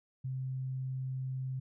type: tone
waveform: sine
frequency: 130.81 Hz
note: C3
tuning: in tune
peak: -34 dBFS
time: 0.24-1.6 s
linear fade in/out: 10 ms
effects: none